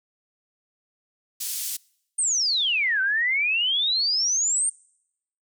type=band-pass noise; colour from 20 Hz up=white; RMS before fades=-30 dBFS; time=1.4-1.77 s; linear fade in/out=10 ms; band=4700 to 14000 Hz; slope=12 dB/octave
type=exponential two-way sweep; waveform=sine; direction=down then up; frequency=9000 to 1512 to 9000 Hz; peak=-20 dBFS; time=2.18-4.7 s; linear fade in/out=10 ms; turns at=3.01 s
effects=noise-tail reverb RT60 0.8 s tail -26 dB re dry